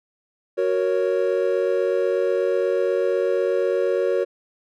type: chord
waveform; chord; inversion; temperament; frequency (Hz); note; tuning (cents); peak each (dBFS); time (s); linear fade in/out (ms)
triangle; F# major; none; equal; 370 / 466.2 / 554.4; F#4 / A#4 / C#5; 0 / 0 / 0; -21; 0.57-4.25; 20
effects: none